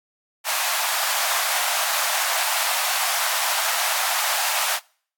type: high-pass noise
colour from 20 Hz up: pink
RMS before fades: -23 dBFS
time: 0.44-4.8 s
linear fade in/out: 50 ms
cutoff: 660 Hz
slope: 48 dB/octave
effects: noise-tail reverb RT60 0.5 s tail -25 dB re dry + AAC 64 kbps